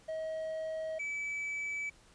triangle tone pair in turn, 636 / 2299 Hz, D#5 / D7, +38 / -37 cents, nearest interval octave + minor seventh, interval 2225 cents, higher second, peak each -33 / -33 dBFS, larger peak neither, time 0.08-0.99 / 0.99-1.9 s, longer neither, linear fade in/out 10 ms, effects pink hiss -62 dBFS RMS until 2.14 s + resampled to 22050 Hz

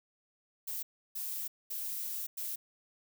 violet noise bursts at uneven times, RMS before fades -38 dBFS, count 4, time 0.67-0.83 / 1.15-1.48 / 1.7-2.27 / 2.37-2.56 s, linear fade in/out 10 ms, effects none

